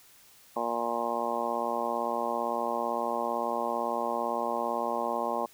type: harmonic tone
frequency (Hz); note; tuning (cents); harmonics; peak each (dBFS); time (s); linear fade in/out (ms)
117.8; A#2; +19; 2 / 3 / 4 / 5 / 6 / 7 / 8 / 9; -39 / -39 / -37 / -34 / -37 / -34 / -37 / -35; 0.56-5.46; 5
effects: white hiss -57 dBFS RMS until 5.53 s